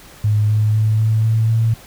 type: tone with pitch steps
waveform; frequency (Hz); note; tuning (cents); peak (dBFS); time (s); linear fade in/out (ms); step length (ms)
sine; 105.6 / 107.07 / 108.57 / 110.08 / 111.62 / 113.18; G#2 / A2 / A2 / A2 / A2 / A2; +29 / -47 / -23 / +1 / +25 / +49; -12; 0.24-1.74; 5; 250
effects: pink hiss -42 dBFS RMS until 1.86 s